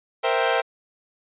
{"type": "chord", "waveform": "sawtooth", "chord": "C dominant seventh", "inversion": "third", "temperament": "equal", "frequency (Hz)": [466.2, 523.3, 659.3, 784], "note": ["Bb4", "C5", "E5", "G5"], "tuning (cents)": [0, 0, 0, 0], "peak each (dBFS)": -21, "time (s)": [0.23, 0.62], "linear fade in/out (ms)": 20, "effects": ["resampled to 8000 Hz"]}